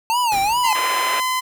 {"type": "tone with vibrato", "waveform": "square", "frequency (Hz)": 880, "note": "A5", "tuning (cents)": 0, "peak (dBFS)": -17, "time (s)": [0.1, 0.73], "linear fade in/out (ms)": 0, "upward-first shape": "sine", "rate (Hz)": 2.5, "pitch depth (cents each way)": 210}
{"type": "noise with exponential decay", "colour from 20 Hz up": "pink", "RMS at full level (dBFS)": -28, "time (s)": [0.32, 1.01], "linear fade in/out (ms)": 0, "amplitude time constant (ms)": 150}
{"type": "tone", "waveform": "sawtooth", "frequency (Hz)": 1021, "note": "C6", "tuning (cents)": -43, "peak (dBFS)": -15, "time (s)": [0.63, 1.41], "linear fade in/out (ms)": 20}
{"type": "band-pass noise", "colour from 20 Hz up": "white", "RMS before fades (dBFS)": -26, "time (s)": [0.75, 1.2], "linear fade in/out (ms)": 0, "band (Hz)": [370, 2600], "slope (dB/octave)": 24}
{"effects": []}